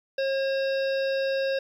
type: harmonic tone with a mistuned harmonic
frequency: 540 Hz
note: C#5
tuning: 45 cents flat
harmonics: 1 / 3 / 5 / 7 / 9 / 10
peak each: -24 / -34 / -38 / -41 / -43 / -44 dBFS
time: 0.18-1.59 s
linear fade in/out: 5 ms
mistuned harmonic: 10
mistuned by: -18 cents
effects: 10-bit